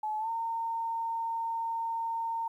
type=tone with pitch glide; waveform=sine; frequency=858 to 914.3 Hz; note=A5 to A#5; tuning=-44 to -34 cents; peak=-30 dBFS; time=0.03-2.48 s; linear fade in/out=5 ms; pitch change=+110 cents; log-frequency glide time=0.19-0.29 s; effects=11-bit